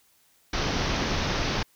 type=low-pass noise; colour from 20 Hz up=pink; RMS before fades=-27 dBFS; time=0.53-1.63 s; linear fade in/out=5 ms; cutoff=6100 Hz; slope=96 dB/octave; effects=white hiss -63 dBFS RMS until 1.75 s